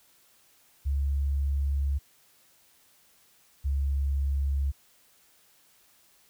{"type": "tone pair in turn", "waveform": "sine", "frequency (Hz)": [69.8, 69.32], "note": ["C#2", "C#2"], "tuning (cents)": [13, 1], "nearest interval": "unison", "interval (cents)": 12, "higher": "first", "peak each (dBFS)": -24, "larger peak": "neither", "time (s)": [[0.85, 1.99], [3.64, 4.72]], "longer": "first", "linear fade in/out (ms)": 20, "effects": ["white hiss -62 dBFS RMS until 6.29 s"]}